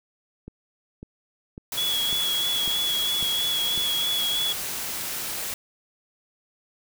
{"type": "click train", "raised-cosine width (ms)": 3, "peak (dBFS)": -25, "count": 7, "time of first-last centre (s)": [0.48, 3.777], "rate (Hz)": 1.82}
{"type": "noise", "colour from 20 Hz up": "white", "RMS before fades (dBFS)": -31, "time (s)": [1.72, 5.54], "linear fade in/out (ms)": 2}
{"type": "tone with vibrato", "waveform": "sine", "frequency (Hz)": 3361, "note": "G#7", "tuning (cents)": 20, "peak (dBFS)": -23, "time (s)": [1.77, 4.53], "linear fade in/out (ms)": 10, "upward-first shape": "sine", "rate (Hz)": 3.1, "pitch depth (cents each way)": 21}
{"effects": []}